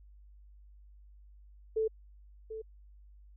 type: tone with echo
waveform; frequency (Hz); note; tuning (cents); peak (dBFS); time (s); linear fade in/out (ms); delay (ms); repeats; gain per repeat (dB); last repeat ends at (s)
sine; 440; A4; 0; -27; 1.76-1.88; 10; 740; 1; -11; 2.62
effects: added 50 Hz sine -53 dBFS peak until 3.36 s